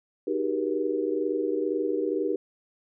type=tone cluster; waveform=sine; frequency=309.8 / 380.1 / 402.2 / 477.4 Hz; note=D#4 / F#4 / G4 / A#4; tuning=-7 / +47 / +44 / +41 cents; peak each=-30 dBFS; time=0.27-2.36 s; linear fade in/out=5 ms; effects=none